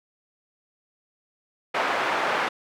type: band-pass noise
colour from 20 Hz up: pink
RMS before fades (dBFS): -25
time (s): 1.74-2.49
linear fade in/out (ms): 10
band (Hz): 640 to 1900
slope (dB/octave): 12
effects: none